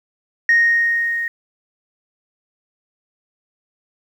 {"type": "tone with level ramp", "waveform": "sine", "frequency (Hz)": 1862, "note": "A#6", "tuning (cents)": -2, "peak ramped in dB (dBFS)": [-8, -20], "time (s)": [0.49, 1.28], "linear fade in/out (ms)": 2, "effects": ["tanh soft clip ceiling -7 dBFS", "8-bit"]}